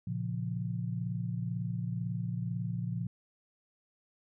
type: chord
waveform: sine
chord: Bb minor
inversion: none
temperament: equal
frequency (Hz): 116.54 / 138.59 / 174.61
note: Bb2 / Db3 / F3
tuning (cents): 0 / 0 / 0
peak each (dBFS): -35 / -39 / -36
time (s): 0.07-3.07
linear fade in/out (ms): 5
effects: none